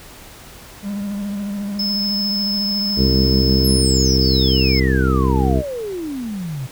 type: tone with vibrato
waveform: triangle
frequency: 202.1 Hz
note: G#3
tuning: 47 cents flat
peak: -20 dBFS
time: 0.82-3.86 s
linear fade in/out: 50 ms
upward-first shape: sine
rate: 14 Hz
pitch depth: 38 cents each way
type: tone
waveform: triangle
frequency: 5220 Hz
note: E8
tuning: 18 cents flat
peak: -18 dBFS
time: 1.79-4.8 s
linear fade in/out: 5 ms
type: harmonic tone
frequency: 65.41 Hz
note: C2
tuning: in tune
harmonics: 1 / 2 / 3 / 4 / 5 / 6 / 7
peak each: -17 / -20 / -22 / -23 / -24 / -25 / -25 dBFS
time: 2.96-5.63 s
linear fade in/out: 50 ms
type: exponential sweep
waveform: sine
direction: down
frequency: 11840 to 124 Hz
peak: -23 dBFS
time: 3.64-6.67 s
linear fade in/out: 10 ms
effects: pink hiss -40 dBFS RMS until 6.71 s